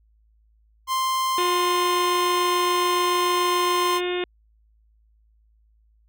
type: tone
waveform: 45% pulse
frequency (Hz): 1047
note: C6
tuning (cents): +1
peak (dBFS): -21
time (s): 0.87-4.01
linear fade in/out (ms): 50
type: harmonic tone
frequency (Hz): 358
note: F4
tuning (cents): +43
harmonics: 1 / 2 / 3 / 4 / 5 / 6 / 7 / 8 / 9 / 10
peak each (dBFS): -24 / -36 / -38 / -39 / -38 / -37 / -37 / -37 / -42 / -36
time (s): 1.38-4.24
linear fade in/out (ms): 2
effects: added 54 Hz sine -57 dBFS peak until 6.08 s